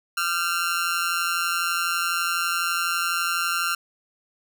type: tone with amplitude modulation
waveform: sawtooth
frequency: 1378 Hz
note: F6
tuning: 24 cents flat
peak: -15 dBFS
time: 0.17-3.75 s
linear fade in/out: 5 ms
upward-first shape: sine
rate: 172 Hz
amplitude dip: 85%
effects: none